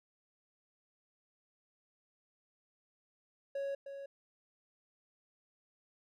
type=tone with echo; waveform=triangle; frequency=554.4 Hz; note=C#5; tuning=in tune; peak=-33 dBFS; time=3.55-3.75 s; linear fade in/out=5 ms; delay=310 ms; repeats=1; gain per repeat=-8 dB; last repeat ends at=4.06 s; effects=none

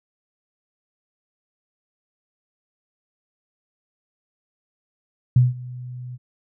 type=tone with ADSR envelope; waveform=sine; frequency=124.7 Hz; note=B2; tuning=17 cents sharp; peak=-9 dBFS; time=5.36-6.18 s; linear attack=4 ms; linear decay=170 ms; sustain=-22 dB; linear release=36 ms; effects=none

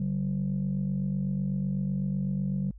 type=tone pair together; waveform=sine; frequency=142.9 / 190.89 Hz; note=D3 / G3; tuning=-47 / -46 cents; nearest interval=perfect fourth; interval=501 cents; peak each=-29 / -27 dBFS; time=0-2.71 s; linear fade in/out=5 ms; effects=tanh soft clip ceiling -22 dBFS + added 50 Hz sine -44 dBFS peak until 2.78 s

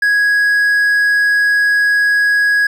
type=tone; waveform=triangle; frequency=1661.2 Hz; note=G#6; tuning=in tune; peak=-8 dBFS; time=0.02-2.67 s; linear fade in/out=5 ms; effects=none

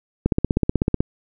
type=click train; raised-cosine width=3 ms; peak=-4 dBFS; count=13; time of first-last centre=0.26-1.005 s; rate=16.1 Hz; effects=none

